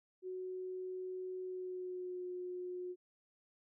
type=tone with pitch glide; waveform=sine; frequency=370 to 361.1 Hz; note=F#4 to F#4; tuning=0 to -42 cents; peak=-40 dBFS; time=0.22-2.96 s; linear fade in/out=50 ms; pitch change=-42 cents; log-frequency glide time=1.42-2.27 s; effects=none